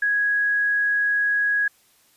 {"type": "tone", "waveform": "sine", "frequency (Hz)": 1661.2, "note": "G#6", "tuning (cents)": 0, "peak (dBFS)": -18, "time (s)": [0.02, 1.68], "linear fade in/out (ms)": 5, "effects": ["white hiss -59 dBFS RMS until 2.16 s", "resampled to 32000 Hz"]}